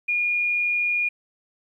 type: tone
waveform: sine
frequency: 2431 Hz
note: D#7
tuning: 41 cents flat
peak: -20 dBFS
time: 0.08-1.09 s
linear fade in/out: 10 ms
effects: 10-bit